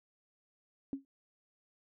sine tone with exponential decay, 273.3 Hz, C#4, 24 cents flat, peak -30 dBFS, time 0.93-1.05 s, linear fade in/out 1 ms, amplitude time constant 24 ms, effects none

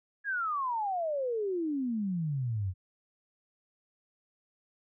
sine exponential sweep, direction down, 1690 to 88.4 Hz, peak -29 dBFS, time 0.24-2.74 s, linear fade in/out 50 ms, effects none

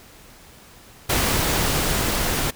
pink noise with level ramp, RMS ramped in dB -20 to -23 dBFS, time 1.09-2.51 s, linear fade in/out 10 ms, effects pink hiss -47 dBFS RMS until 2.55 s

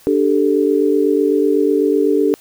sine chord, D suspended fourth, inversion none, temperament equal, 293.7 / 392 / 440 Hz, D4 / G4 / A4, 0 / 0 / 0 cents, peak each -16 dBFS, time 0.07-2.34 s, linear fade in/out 0 ms, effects white hiss -47 dBFS RMS until 2.4 s

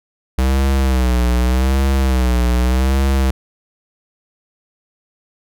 square tone with vibrato, 64 Hz, C2, 38 cents flat, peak -13 dBFS, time 0.38-3.31 s, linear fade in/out 5 ms, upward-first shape sine, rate 0.84 Hz, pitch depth 95 cents each way, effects none

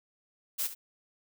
blue noise with echo, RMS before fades -31 dBFS, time 0.58-0.68 s, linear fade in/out 20 ms, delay 70 ms, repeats 1, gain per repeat -12 dB, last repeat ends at 0.75 s, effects none

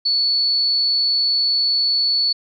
sine tone, 4435 Hz, C#8, in tune, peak -15 dBFS, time 0.05-2.33 s, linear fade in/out 10 ms, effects none

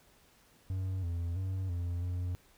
triangle tone with pitch steps, 94.1 / 85.5 / 94.5 / 87.1 / 89.4 Hz, F#2 / F2 / F#2 / F2 / F2, +30 / -36 / +37 / -4 / +41 cents, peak -30 dBFS, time 0.7-2.35 s, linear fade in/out 0 ms, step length 330 ms, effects pink hiss -64 dBFS RMS until 2.57 s

